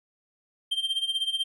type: tone with tremolo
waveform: triangle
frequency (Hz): 3159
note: G7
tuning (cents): +13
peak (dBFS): -21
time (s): 0.71-1.44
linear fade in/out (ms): 10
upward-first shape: sine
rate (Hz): 16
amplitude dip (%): 80
effects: none